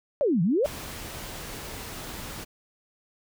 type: exponential two-way sweep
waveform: sine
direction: down then up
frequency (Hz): 622.3 to 155.56 to 622.3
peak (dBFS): -20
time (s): 0.21-0.66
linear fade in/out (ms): 0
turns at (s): 0.42
type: noise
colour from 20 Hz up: pink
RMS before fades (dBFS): -38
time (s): 0.64-2.45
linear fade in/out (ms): 20
effects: none

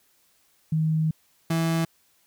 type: tone pair in turn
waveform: sine / 35% pulse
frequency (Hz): 157.8 / 164.31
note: D#3 / E3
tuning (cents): +25 / -5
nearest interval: minor second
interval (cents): 70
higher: second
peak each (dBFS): -20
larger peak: neither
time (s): 0.72-1.11 / 1.5-1.85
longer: first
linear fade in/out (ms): 5
effects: white hiss -64 dBFS RMS until 2.26 s

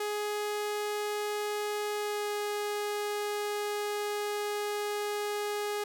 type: tone with pitch glide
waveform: sawtooth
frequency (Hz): 417.3 to 414.7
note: G#4 to G#4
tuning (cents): +8 to -3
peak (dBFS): -27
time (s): 0-5.84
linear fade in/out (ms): 5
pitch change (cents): -11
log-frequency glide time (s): 1.96-2.32
effects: none

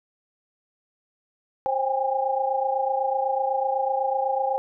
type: tone cluster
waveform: sine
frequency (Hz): 531 / 791 / 819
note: C5 / G5 / G#5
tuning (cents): +25 / +15 / -24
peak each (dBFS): -26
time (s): 1.66-4.58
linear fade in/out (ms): 0
effects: none

